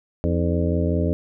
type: harmonic tone with a mistuned harmonic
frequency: 85.5 Hz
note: F2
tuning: 36 cents flat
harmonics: 1 / 2 / 3 / 4 / 5 / 6 / 7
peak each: -22 / -25 / -27 / -28 / -29 / -30 / -30 dBFS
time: 0.24-1.13 s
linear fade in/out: 0 ms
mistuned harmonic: 4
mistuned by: -110 cents
effects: none